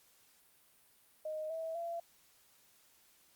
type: tone with pitch steps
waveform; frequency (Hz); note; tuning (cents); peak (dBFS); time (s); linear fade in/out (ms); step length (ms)
sine; 621 / 649.2 / 678.8; D#5 / E5 / F5; -3 / -27 / -49; -37; 1.25-2; 5; 250
effects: white hiss -67 dBFS RMS until 3.35 s + Opus 48 kbps